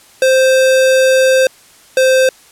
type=tone pair in turn; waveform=square; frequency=523 / 521.2 Hz; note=C5 / C5; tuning=-1 / -7 cents; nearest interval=unison; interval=6 cents; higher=first; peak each=-8 dBFS; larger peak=neither; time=0.22-1.47 / 1.97-2.29 s; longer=first; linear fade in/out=2 ms; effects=white hiss -44 dBFS RMS until 2.51 s + low-pass 11000 Hz 12 dB/octave